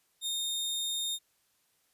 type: tone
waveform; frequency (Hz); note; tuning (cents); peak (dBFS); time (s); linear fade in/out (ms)
sawtooth; 3672; A#7; -27; -28; 0.21-1.19; 50
effects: white hiss -72 dBFS RMS until 1.93 s + resampled to 32000 Hz